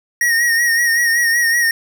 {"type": "tone with vibrato", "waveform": "square", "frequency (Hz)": 1873, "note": "A#6", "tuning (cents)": 8, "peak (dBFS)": -13, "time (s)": [0.21, 1.71], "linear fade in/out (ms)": 2, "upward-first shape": "sine", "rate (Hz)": 5.3, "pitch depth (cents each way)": 45, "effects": []}